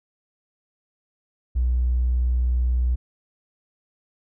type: tone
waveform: triangle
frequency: 61.5 Hz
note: B1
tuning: 7 cents flat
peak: -14 dBFS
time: 1.55-2.96 s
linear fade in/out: 20 ms
effects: tanh soft clip ceiling -16 dBFS